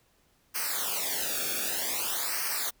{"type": "noise with flanger", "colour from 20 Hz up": "white", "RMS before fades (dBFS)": -31, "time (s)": [0.54, 2.71], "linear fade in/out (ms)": 20, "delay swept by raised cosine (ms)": [0.27, 1.01], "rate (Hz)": 0.53, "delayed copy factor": -1, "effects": ["pink hiss -67 dBFS RMS until 2.8 s"]}